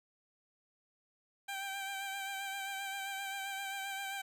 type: tone with vibrato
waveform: 15% pulse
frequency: 784 Hz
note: G5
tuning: in tune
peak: -32 dBFS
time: 1.48-4.22 s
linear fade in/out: 10 ms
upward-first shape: sine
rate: 7.6 Hz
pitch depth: 29 cents each way
effects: none